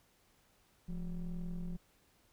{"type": "ring-modulated tone", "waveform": "triangle", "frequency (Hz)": 97.1, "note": "G2", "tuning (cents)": -16, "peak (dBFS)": -32, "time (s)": [0.88, 1.77], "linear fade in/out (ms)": 10, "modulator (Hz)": 76.5, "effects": ["pink hiss -70 dBFS RMS until 2.32 s"]}